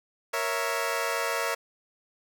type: chord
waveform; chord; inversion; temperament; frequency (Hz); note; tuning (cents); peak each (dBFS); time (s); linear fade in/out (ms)
15% pulse; A# diminished; none; equal; 466.2 / 554.4 / 659.3; A#4 / C#5 / E5; 0 / 0 / 0; -25; 0.33-1.55; 10
effects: none